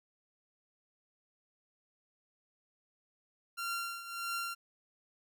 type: tone with tremolo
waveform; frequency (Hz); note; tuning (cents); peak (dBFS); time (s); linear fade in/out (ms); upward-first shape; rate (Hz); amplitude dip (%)
sawtooth; 1379; F6; -22; -30; 3.57-4.55; 20; triangle; 1.6; 75
effects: none